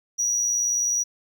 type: tone with amplitude modulation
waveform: triangle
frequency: 5800 Hz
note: F#8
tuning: 35 cents flat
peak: -18 dBFS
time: 0.18-1.04 s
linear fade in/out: 20 ms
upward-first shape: sine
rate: 119 Hz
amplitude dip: 35%
effects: none

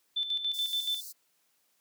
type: tone with tremolo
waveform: sine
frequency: 3530 Hz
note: A7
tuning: 5 cents sharp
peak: -27 dBFS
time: 0.16-1.01 s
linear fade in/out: 10 ms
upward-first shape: square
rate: 7 Hz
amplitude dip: 60%
type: high-pass noise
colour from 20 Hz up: white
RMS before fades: -44 dBFS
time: 0.53-1.13 s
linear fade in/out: 20 ms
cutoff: 4100 Hz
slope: 96 dB/octave
effects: white hiss -72 dBFS RMS until 1.8 s + high-pass 150 Hz 12 dB/octave

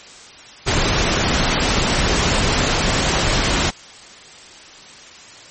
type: noise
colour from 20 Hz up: pink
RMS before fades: -17 dBFS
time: 0.66-3.71 s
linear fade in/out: 20 ms
effects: white hiss -40 dBFS RMS until 5.5 s + MP3 32 kbps

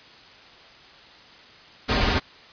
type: noise with comb filter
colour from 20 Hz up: pink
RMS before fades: -21 dBFS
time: 1.88-2.2 s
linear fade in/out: 20 ms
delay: 6 ms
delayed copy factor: -0.65
effects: white hiss -48 dBFS RMS until 2.52 s + resampled to 11025 Hz

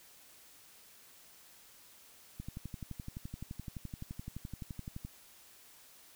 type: click train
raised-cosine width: 5 ms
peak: -29 dBFS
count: 32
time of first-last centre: 2.4-5.05 s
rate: 11.7 Hz
effects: white hiss -59 dBFS RMS until 6.15 s

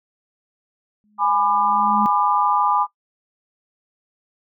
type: tone with exponential growth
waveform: sine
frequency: 210 Hz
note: G#3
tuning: 19 cents sharp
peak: -19 dBFS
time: 1.04-2.06 s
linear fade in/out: 0 ms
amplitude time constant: 220 ms
type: chord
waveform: sine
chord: G# diminished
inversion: none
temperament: just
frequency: 830.6 / 996.7 / 1196.1 Hz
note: G#5 / B5 / D6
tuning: 0 / +16 / +31 cents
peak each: -20 dBFS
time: 1.18-2.87 s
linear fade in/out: 50 ms
effects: noise-tail reverb RT60 0.1 s tail -19 dB re dry

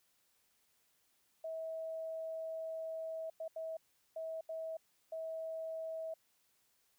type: tone bursts at uneven times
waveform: sine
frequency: 646 Hz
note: E5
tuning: 35 cents flat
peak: -39 dBFS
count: 6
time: 1.44-3.3 / 3.4-3.48 / 3.56-3.77 / 4.16-4.41 / 4.49-4.77 / 5.12-6.14 s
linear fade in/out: 5 ms
effects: white hiss -75 dBFS RMS until 6.98 s

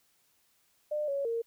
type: tone with pitch steps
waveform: sine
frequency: 600 / 558 / 461.5 Hz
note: D5 / C#5 / A#4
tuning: +37 / +11 / -17 cents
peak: -29 dBFS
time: 0.91-1.42 s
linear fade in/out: 10 ms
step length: 170 ms
effects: white hiss -70 dBFS RMS until 1.46 s

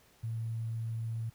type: tone with sample-and-hold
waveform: sine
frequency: 113.4 Hz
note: A#2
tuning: 47 cents flat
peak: -33 dBFS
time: 0.23-1.3 s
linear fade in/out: 10 ms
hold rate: 11025 Hz
effects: pink hiss -64 dBFS RMS until 1.34 s

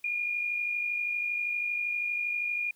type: tone with amplitude modulation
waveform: sine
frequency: 2427 Hz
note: D#7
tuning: 44 cents flat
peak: -26 dBFS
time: 0.04-2.71 s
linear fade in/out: 5 ms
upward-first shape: sine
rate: 52.6 Hz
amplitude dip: 45%
effects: white hiss -66 dBFS RMS until 2.75 s

